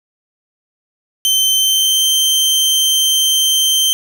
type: tone with pitch glide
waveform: sawtooth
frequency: 3100 to 3125 Hz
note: G7 to G7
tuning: -20 to -6 cents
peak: -8 dBFS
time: 1.25-3.93 s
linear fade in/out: 0 ms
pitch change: +14 cents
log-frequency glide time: 1.59-2.06 s
effects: none